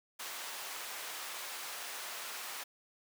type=high-pass noise; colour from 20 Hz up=pink; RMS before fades=-43 dBFS; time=0.19-2.64 s; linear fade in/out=10 ms; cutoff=880 Hz; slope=12 dB/octave; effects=none